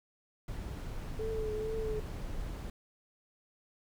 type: noise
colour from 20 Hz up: brown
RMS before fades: -39 dBFS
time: 0.48-2.7 s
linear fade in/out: 2 ms
type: tone with vibrato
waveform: sine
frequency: 435.8 Hz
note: A4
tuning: 17 cents flat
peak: -34 dBFS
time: 1.19-2 s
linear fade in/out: 5 ms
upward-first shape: triangle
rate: 2.2 Hz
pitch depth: 39 cents each way
effects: none